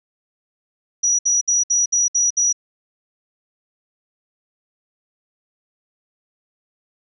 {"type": "tone bursts", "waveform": "sine", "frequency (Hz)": 5830, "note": "F#8", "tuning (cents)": -26, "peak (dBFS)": -14, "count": 7, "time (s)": [1.03, 2.528], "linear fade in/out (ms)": 10, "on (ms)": 160, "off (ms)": 63, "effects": []}